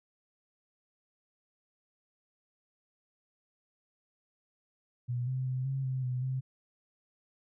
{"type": "tone with pitch steps", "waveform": "sine", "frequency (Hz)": [122.3, 129.8, 128.8, 134.8, 130.4, 126, 130.7], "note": ["B2", "C3", "C3", "C#3", "C3", "B2", "C3"], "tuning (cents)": [-16, -13, -27, -48, -5, 35, -1], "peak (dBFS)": -30, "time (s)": [5.08, 6.41], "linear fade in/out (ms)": 20, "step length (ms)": 190, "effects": []}